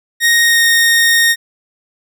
sawtooth tone with pitch glide, 1866 to 1853.1 Hz, A#6 to A#6, +1 to -11 cents, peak -5 dBFS, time 0.2-1.36 s, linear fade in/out 50 ms, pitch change -12 cents, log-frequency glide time 0.41-0.64 s, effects none

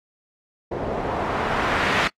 white noise with low-pass filter sweep, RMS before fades -24 dBFS, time 0.71-2.08 s, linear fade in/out 10 ms, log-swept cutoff 510 to 2200 Hz, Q 1.2, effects noise-tail reverb RT60 0.1 s tail -24 dB re dry + AAC 48 kbps

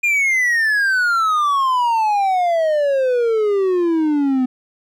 triangle exponential sweep, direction down, 2438 to 251 Hz, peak -12 dBFS, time 0.03-4.46 s, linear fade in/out 10 ms, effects none

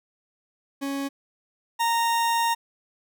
40% pulse tone pair in turn, 276.8 / 926.7 Hz, C#4 / A#5, -2 / -10 cents, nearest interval octave + major sixth, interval 2092 cents, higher second, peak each -26 / -20 dBFS, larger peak second, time 0.81-1.09 / 1.79-2.55 s, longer second, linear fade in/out 20 ms, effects none

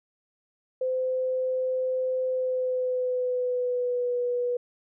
sine tone with pitch glide, 514 to 488.8 Hz, C5 to B4, -31 to -18 cents, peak -24 dBFS, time 0.81-4.57 s, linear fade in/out 5 ms, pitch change -87 cents, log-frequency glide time 2.28-4.18 s, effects none

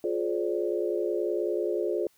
sine chord, D half-diminished seventh, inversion first, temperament just, 352.4 / 422.9 / 528.6 / 587.3 Hz, F4 / Ab4 / C5 / D5, +16 / +31 / +18 / 0 cents, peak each -29 / -30 / -34 / -34 dBFS, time 0.04-2.07 s, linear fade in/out 2 ms, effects white hiss -65 dBFS RMS until 2.17 s

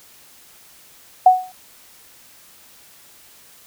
sine tone with exponential decay, 740 Hz, F#5, in tune, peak -3 dBFS, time 1.26-1.52 s, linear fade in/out 5 ms, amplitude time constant 55 ms, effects white hiss -48 dBFS RMS until 3.66 s

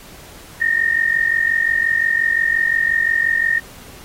sine tone pair together, 1819 / 1864.7 Hz, A#6 / A#6, -43 / 0 cents, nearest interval unison, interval 43 cents, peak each -17 dBFS, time 0.6-3.6 s, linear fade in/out 20 ms, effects pink hiss -41 dBFS RMS until 4.04 s + AAC 48 kbps

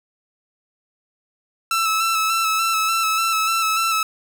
sawtooth tone with vibrato, 1318.5 Hz, E6, in tune, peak -14 dBFS, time 1.71-4.03 s, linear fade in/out 2 ms, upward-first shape square, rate 3.4 Hz, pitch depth 24 cents each way, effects none

